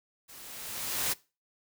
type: noise with level ramp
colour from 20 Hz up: white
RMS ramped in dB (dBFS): -50 to -28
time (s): 0.28-1.14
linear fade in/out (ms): 20
effects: noise-tail reverb RT60 0.3 s tail -21 dB re dry